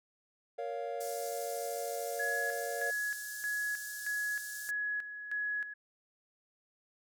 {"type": "chord", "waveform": "triangle", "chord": "Bb minor", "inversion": "none", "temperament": "just", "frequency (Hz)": [466.2, 559.4, 699.2], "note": ["Bb4", "Db5", "F5"], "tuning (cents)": [0, 16, 2], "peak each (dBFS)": -38, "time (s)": [0.58, 2.91], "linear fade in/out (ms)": 10}
{"type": "band-pass noise", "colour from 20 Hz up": "pink", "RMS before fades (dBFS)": -46, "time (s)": [1, 4.71], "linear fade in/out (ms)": 10, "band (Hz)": [5400, 16000], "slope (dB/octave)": 24}
{"type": "tone with tremolo", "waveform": "sine", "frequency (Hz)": 1682, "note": "G#6", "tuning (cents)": 22, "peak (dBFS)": -32, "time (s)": [2.19, 5.74], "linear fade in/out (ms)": 10, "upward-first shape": "square", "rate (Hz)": 1.6, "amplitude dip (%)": 65}
{"effects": []}